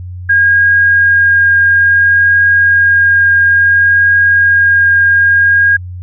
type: tone with vibrato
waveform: sine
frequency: 1625 Hz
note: G#6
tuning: 38 cents flat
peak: -5 dBFS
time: 0.29-5.77 s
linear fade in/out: 10 ms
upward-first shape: triangle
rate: 0.58 Hz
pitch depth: 8 cents each way
effects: added 90 Hz sine -22 dBFS peak until 6.02 s